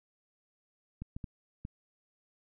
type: clicks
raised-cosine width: 5 ms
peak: -27 dBFS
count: 4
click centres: 1.02 / 1.165 / 1.242 / 1.651 s
effects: none